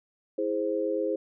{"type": "chord", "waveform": "sine", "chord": "E augmented", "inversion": "none", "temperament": "equal with one note detuned", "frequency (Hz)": [327, 415.3, 523.3], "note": ["E4", "G#4", "B#4"], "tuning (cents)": [-14, 0, 0], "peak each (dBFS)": [-31, -30, -29], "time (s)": [0.38, 1.16], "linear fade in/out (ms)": 5, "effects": []}